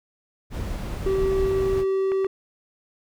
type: noise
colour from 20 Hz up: brown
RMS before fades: -29 dBFS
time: 0.5-1.85 s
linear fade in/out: 50 ms
type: tone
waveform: triangle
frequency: 385 Hz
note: G4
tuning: 31 cents flat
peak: -18 dBFS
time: 1.06-2.27 s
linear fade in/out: 5 ms
type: clicks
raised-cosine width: 0.5 ms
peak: -20 dBFS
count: 2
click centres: 2.119 / 2.246 s
effects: none